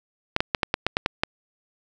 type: clicks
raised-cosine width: 0.3 ms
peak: -4 dBFS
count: 9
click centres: 0.364 / 0.405 / 0.548 / 0.632 / 0.741 / 0.866 / 0.969 / 1.061 / 1.235 s
effects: none